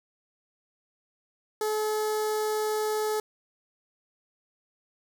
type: tone with notch filter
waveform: sawtooth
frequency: 428.8 Hz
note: A4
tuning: 45 cents flat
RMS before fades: -28 dBFS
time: 1.61-3.2 s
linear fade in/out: 2 ms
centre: 2600 Hz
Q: 0.94
effects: none